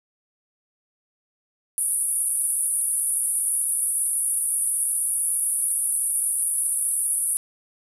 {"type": "band-pass noise", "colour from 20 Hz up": "pink", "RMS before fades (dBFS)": -24, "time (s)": [1.78, 7.37], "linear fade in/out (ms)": 0, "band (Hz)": [9400, 11000], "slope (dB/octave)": 96, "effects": []}